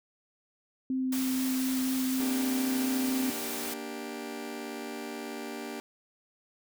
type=tone with vibrato; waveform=sine; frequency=260 Hz; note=C4; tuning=11 cents flat; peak=-27 dBFS; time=0.9-3.3 s; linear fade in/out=2 ms; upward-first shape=triangle; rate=4.1 Hz; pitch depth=9 cents each way
type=high-pass noise; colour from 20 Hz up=white; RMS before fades=-37 dBFS; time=1.12-3.74 s; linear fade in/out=5 ms; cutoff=100 Hz; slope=12 dB/octave
type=chord; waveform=sawtooth; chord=G minor; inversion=first; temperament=just; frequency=235.2 / 294 / 392 Hz; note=Bb3 / D4 / G4; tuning=+16 / +2 / 0 cents; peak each=-37 dBFS; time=2.2-5.8 s; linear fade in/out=0 ms
effects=none